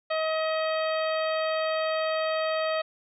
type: harmonic tone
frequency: 634 Hz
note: D#5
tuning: 32 cents sharp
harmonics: 1 / 2 / 3 / 4 / 5 / 6 / 7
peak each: -26 / -32 / -36 / -38 / -40 / -42 / -43 dBFS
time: 0.1-2.82 s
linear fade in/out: 10 ms
effects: none